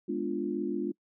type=chord; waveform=sine; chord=G# diminished seventh; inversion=none; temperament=equal; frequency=207.7 / 246.9 / 293.7 / 349.2 Hz; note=G#3 / B3 / D4 / F4; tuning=0 / 0 / 0 / 0 cents; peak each=-36 / -37 / -34 / -33 dBFS; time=0.08-0.92 s; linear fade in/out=10 ms; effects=noise-tail reverb RT60 0.1 s tail -25 dB re dry